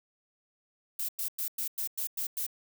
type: noise bursts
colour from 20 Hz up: violet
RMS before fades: -33 dBFS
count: 8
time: 0.99-2.466 s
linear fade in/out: 5 ms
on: 97 ms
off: 100 ms
effects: none